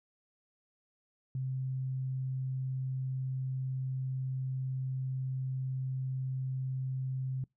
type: tone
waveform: sine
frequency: 131 Hz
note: C3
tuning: 2 cents sharp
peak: -32 dBFS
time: 1.35-7.44 s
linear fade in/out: 2 ms
effects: noise-tail reverb RT60 0.2 s tail -26 dB re dry